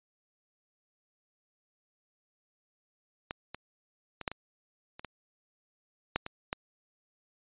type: clicks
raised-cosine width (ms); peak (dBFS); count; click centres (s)
0.3; -18 / -23 / -23 / -14 / -23 / -28 / -23 / -11 / -22 / -15; 10; 3.309 / 3.546 / 4.213 / 4.278 / 4.316 / 4.995 / 5.047 / 6.16 / 6.264 / 6.529
effects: resampled to 8000 Hz